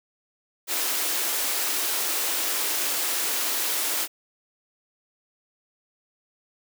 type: high-pass noise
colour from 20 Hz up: white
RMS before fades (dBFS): -26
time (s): 0.67-4.08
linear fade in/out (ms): 50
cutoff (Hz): 270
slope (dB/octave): 48
effects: none